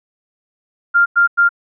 sine tone bursts, 1396.9 Hz, F6, in tune, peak -8 dBFS, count 3, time 0.94-1.492 s, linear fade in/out 20 ms, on 120 ms, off 96 ms, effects none

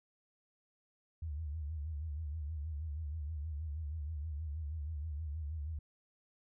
sine tone with vibrato, 76.5 Hz, D#2, 29 cents flat, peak -37 dBFS, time 1.22-5.79 s, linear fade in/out 5 ms, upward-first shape sine, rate 6.3 Hz, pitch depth 120 cents each way, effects none

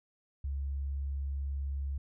sine tone, 69.3 Hz, C#2, in tune, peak -32 dBFS, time 0.44-1.98 s, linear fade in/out 5 ms, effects none

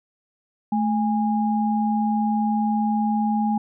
sine tone pair together, 217.5 / 821 Hz, A3 / G#5, -20 / -20 cents, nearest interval octave + major seventh, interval 2300 cents, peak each -20 / -24 dBFS, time 0.72-3.58 s, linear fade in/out 5 ms, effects none

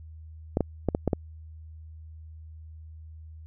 clicks, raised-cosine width 2 ms, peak -10 dBFS, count 6, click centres 0.571 / 0.607 / 0.887 / 0.949 / 1.077 / 1.132 s, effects added 79 Hz sine -42 dBFS peak until 3.46 s

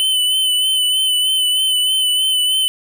square tone with vibrato, 3025 Hz, F#7, 38 cents sharp, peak -14 dBFS, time 0-2.68 s, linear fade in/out 0 ms, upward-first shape sine, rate 3.2 Hz, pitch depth 29 cents each way, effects none

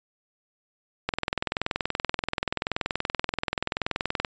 click train, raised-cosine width 0.3 ms, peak -9 dBFS, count 67, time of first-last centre 1.09-4.248 s, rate 20.9 Hz, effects resampled to 16000 Hz

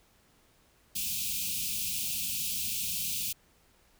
white band-stop noise, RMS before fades -33 dBFS, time 0.95-3.33 s, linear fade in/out 10 ms, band 240 to 2400 Hz, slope 96 dB/octave, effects pink hiss -65 dBFS RMS until 3.99 s

